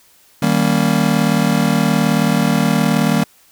square chord, Eb dominant seventh, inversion none, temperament just, 155.56 / 194.45 / 233.3 / 280 Hz, Eb3 / G3 / Bb3 / Db4, 0 / -14 / +2 / +18 cents, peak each -19 / -18 / -18 / -23 dBFS, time 0.42-3.24 s, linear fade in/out 5 ms, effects white hiss -51 dBFS RMS until 3.51 s

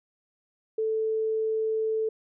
sine tone, 440 Hz, A4, in tune, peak -24 dBFS, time 0.78-2.09 s, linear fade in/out 5 ms, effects none

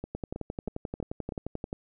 two click trains, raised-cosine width 2 ms, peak -22 / -20 dBFS, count 5 / 19, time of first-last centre 0.04-1.322 / 0.15-1.729 s, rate 3.12 / 11.4 Hz, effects none

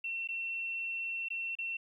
sine tone with dropouts, 2708 Hz, E7, 46 cents sharp, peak -34 dBFS, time 0.04-1.77 s, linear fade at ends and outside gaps 5 ms, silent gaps 0.275-0.287 / 1.286-1.303 / 1.553-1.586 s, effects 12-bit

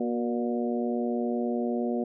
harmonic tone with a mistuned harmonic, 119.3 Hz, A#2, 41 cents sharp, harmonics 2 / 3 / 4 / 5 / 6, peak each -28 / -32 / -34 / -36 / -38 dBFS, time 0-2.04 s, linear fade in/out 5 ms, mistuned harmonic 3, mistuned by +40 cents, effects none

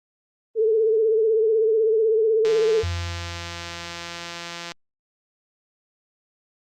sine tone with vibrato, 441.2 Hz, A4, 5 cents sharp, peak -16 dBFS, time 0.55-2.84 s, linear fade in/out 50 ms, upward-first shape triangle, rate 16 Hz, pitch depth 73 cents each way
click train, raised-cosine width 0.2 ms, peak -16 dBFS, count 389, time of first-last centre 2.45-4.719 s, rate 171 Hz
sine tone with exponential decay, 87.7 Hz, F2, 8 cents sharp, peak -22 dBFS, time 2.83-4.58 s, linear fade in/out 5 ms, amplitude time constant 380 ms
effects Opus 32 kbps

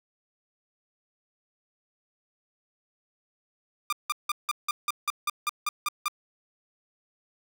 sawtooth tone bursts, 1200 Hz, D6, 37 cents sharp, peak -21 dBFS, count 12, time 3.9-6.082 s, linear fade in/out 2 ms, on 26 ms, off 170 ms, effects none

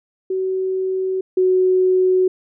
sine tone pair in turn, 376.8 / 370.8 Hz, F#4 / F#4, +32 / +4 cents, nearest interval unison, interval 28 cents, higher first, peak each -18 / -12 dBFS, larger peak second, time 0.3-1.21 / 1.37-2.28 s, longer neither, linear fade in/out 5 ms, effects none

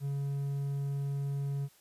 triangle tone, 140 Hz, C#3, 18 cents sharp, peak -29 dBFS, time 0-1.69 s, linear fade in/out 50 ms, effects white hiss -63 dBFS RMS until 1.8 s + resampled to 32000 Hz

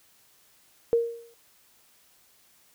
sine tone with exponential decay, 466.2 Hz, A#4, in tune, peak -16 dBFS, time 0.93-1.34 s, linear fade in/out 0 ms, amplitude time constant 88 ms, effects white hiss -61 dBFS RMS until 2.74 s

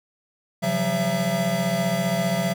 square tone cluster, 134.5 / 173.9 / 189.1 / 670 Hz, C3 / F3 / F#3 / E5, +48 / -7 / +38 / +28 cents, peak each -32 / -27 / -27 / -26 dBFS, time 0.62-2.54 s, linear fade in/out 20 ms, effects none

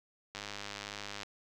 click train, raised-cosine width 0.2 ms, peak -23 dBFS, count 91, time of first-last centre 0.35-1.232 s, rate 102 Hz, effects none

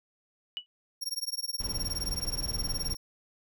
sine tone with exponential decay, 2949 Hz, F#7, 6 cents flat, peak -28 dBFS, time 0.57-0.66 s, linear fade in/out 0 ms, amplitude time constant 18 ms
sawtooth tone with tremolo, 5560 Hz, F8, 9 cents flat, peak -26 dBFS, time 1.01-2.97 s, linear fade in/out 20 ms, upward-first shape sine, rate 19 Hz, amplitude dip 100%
brown noise, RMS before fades -36 dBFS, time 1.6-2.95 s, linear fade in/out 5 ms
effects none

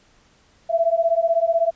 sine beating tone pair, 659 / 675 Hz, E5 / E5, -1 / +41 cents, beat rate 16 Hz, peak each -19 dBFS, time 0.69-1.71 s, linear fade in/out 20 ms, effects pink hiss -57 dBFS RMS until 1.75 s + resampled to 16000 Hz

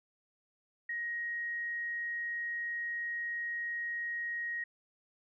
sine tone, 1883 Hz, A#6, 17 cents sharp, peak -34 dBFS, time 0.89-4.64 s, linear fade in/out 5 ms, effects none

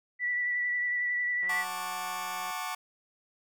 sine tone with vibrato, 1960 Hz, B6, 14 cents flat, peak -27 dBFS, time 0.19-1.65 s, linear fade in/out 50 ms, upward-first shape sine, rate 11 Hz, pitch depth 16 cents each way
click train, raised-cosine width 0.5 ms, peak -36 dBFS, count 198, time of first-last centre 1.43-2.507 s, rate 183 Hz
sawtooth chord, D major seventh, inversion first, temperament just, 734.2 / 881 / 1101.2 / 1174.7 Hz, F#5 / A5 / C#6 / D6, -14 / +2 / -12 / 0 cents, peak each -35 dBFS, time 1.49-2.75 s, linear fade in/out 5 ms
effects none

